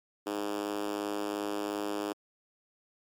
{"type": "tone with high-pass filter", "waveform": "5% pulse", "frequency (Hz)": 102.8, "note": "G#2", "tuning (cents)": -17, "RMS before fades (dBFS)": -34, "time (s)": [0.26, 2.13], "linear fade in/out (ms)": 10, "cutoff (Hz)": 330, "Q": 3.5, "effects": ["MP3 96 kbps"]}